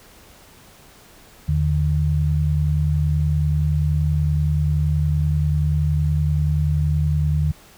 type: tone pair together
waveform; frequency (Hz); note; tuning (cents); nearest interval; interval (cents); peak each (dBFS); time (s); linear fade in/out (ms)
sine; 79.87 / 150.4; D#2 / D3; +46 / +42; major seventh; 1096; -19; 1.48-7.52; 10
effects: pink hiss -48 dBFS RMS until 7.77 s